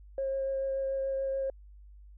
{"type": "tone with vibrato", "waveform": "sine", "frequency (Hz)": 539, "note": "C#5", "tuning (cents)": -49, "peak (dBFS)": -28, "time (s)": [0.18, 1.5], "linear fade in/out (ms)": 2, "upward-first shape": "triangle", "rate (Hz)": 6.9, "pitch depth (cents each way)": 12, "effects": ["tanh soft clip ceiling -24 dBFS", "added 50 Hz sine -49 dBFS peak until 2.17 s"]}